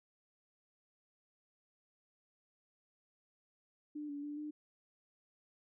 sine tone with pitch steps, 297.8 / 287.1 / 293.4 / 300.3 Hz, D4 / D4 / D4 / D4, +24 / -39 / -2 / +39 cents, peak -40 dBFS, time 3.95-4.51 s, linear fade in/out 10 ms, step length 140 ms, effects none

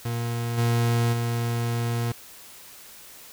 40% pulse tone with level steps, 117.7 Hz, A#2, 17 cents sharp, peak -25 / -19 / -23 dBFS, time 0.05-2.12 s, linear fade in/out 5 ms, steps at 0.57 / 1.12 s, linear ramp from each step 20 ms, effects white hiss -46 dBFS RMS until 3.32 s

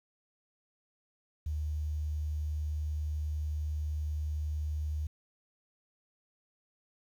sine tone with quantisation, 75.9 Hz, D#2, 42 cents flat, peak -31 dBFS, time 1.46-5.07 s, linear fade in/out 5 ms, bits 10, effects none

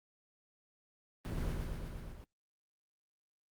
brown noise with echo, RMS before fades -38 dBFS, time 1.25-1.52 s, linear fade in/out 0 ms, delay 120 ms, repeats 6, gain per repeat -2 dB, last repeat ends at 2.24 s, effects Opus 24 kbps

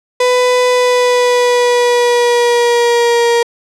35% pulse tone with pitch glide, 498.4 to 470.4 Hz, B4 to A#4, +16 to +16 cents, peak -7 dBFS, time 0.2-3.43 s, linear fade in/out 5 ms, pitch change -100 cents, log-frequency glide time 0.68-3.27 s, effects low-pass 8000 Hz 12 dB/octave

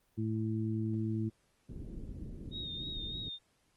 harmonic tone, 110 Hz, A2, in tune, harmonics 1 / 2 / 3, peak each -34 / -36 / -38 dBFS, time 0.17-1.3 s, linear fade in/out 20 ms
pink low-pass noise, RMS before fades -44 dBFS, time 1.69-3.29 s, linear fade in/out 5 ms, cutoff 340 Hz, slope 24 dB/octave
sine tone with vibrato, 3712 Hz, A#7, 8 cents flat, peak -39 dBFS, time 2.51-3.39 s, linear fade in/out 50 ms, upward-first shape sine, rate 3.3 Hz, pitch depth 38 cents each way
effects pink hiss -73 dBFS RMS until 3.76 s + Opus 24 kbps

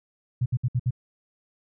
sine tone bursts, 123.47 Hz, B2, in tune, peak -20 dBFS, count 5, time 0.41-0.908 s, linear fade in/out 10 ms, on 50 ms, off 62 ms, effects none

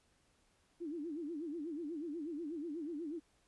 sine tone with vibrato, 315.2 Hz, D#4, 23 cents sharp, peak -39 dBFS, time 0.8-3.2 s, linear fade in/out 20 ms, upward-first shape sine, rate 8.2 Hz, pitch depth 180 cents each way, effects pink hiss -73 dBFS RMS until 3.47 s + resampled to 24000 Hz

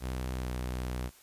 sawtooth tone with pitch glide, 63.5 to 62.37 Hz, B1 to B1, +49 to +18 cents, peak -29 dBFS, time 0-1.11 s, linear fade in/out 50 ms, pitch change -31 cents, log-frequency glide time 0.34-0.46 s, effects white hiss -58 dBFS RMS until 1.22 s + resampled to 32000 Hz

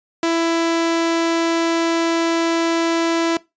sawtooth tone, 332.4 Hz, E4, 15 cents sharp, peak -12 dBFS, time 0.23-3.37 s, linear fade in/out 2 ms, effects noise-tail reverb RT60 0.2 s tail -20 dB re dry + resampled to 16000 Hz

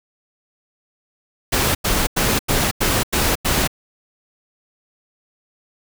pink noise bursts, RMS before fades -18 dBFS, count 7, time 1.52-3.676 s, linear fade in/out 10 ms, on 230 ms, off 91 ms, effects none

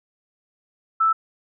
sine tone, 1318.5 Hz, E6, in tune, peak -15 dBFS, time 1-1.13 s, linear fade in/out 10 ms, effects none

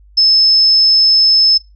sine tone, 5230 Hz, E8, 15 cents flat, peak -6 dBFS, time 0.17-1.58 s, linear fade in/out 10 ms, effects noise-tail reverb RT60 0.2 s tail -17 dB re dry + added 50 Hz sine -41 dBFS peak until 1.75 s

